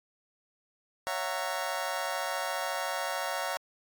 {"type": "chord", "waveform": "25% pulse", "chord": "F# dominant seventh", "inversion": "second", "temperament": "just", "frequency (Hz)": [555, 666, 740, 925], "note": ["C#5", "E5", "F#5", "A#5"], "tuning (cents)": [2, 18, 0, -14], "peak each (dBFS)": -33, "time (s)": [1.07, 3.57], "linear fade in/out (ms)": 0, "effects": ["AAC 64 kbps"]}